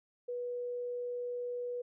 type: tone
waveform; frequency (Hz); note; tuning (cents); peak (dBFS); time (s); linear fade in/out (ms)
sine; 488.2; B4; -20; -35; 0.28-1.82; 10
effects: none